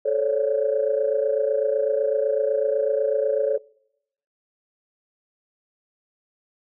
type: tone cluster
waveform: sine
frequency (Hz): 435.4 / 543 / 571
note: A4 / C#5 / D5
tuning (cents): -18 / -36 / -49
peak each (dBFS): -23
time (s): 0.05-3.58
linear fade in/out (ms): 10
effects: noise-tail reverb RT60 0.8 s tail -25 dB re dry + tanh soft clip ceiling -10 dBFS